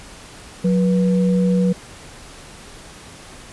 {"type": "tone pair together", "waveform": "sine", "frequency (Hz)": [182.2, 486.4], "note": ["F#3", "B4"], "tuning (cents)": [-26, -26], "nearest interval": "octave + perfect fourth", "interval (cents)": 1700, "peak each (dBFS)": [-14, -22], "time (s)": [0.64, 1.73], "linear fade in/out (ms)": 10, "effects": ["pink hiss -40 dBFS RMS until 3.52 s", "resampled to 24000 Hz"]}